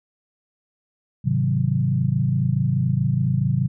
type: chord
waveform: sine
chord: Ab dominant seventh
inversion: none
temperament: equal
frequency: 103.83 / 130.81 / 155.56 / 185 Hz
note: Ab2 / C3 / Eb3 / Gb3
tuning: 0 / 0 / 0 / 0 cents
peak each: -26 / -20 / -25 / -25 dBFS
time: 1.24-3.68 s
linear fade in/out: 20 ms
effects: none